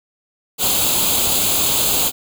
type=noise with comb filter; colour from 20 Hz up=white; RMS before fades=-17 dBFS; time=0.58-2.12 s; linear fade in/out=50 ms; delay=0.27 ms; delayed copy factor=+0.75; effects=none